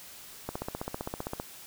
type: click train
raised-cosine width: 1 ms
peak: -19 dBFS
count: 15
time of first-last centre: 0.49-1.399 s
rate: 15.4 Hz
effects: white hiss -48 dBFS RMS until 1.66 s